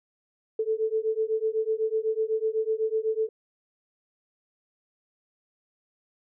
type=beating tone pair; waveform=sine; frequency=436.1 / 444.1 Hz; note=A4 / A4; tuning=-15 / +16 cents; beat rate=8 Hz; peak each=-27 dBFS; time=0.59-3.29 s; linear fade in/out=5 ms; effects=none